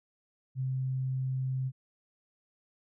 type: tone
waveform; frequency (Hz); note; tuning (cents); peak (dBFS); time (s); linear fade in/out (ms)
sine; 130.81; C3; 0; -29; 0.55-1.72; 50
effects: none